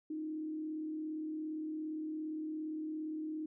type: tone with frequency modulation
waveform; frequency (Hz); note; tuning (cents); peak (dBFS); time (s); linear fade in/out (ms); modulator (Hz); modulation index
sine; 311.1; D#4; 0; -37; 0.1-3.46; 5; 37.4; 0.33
effects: none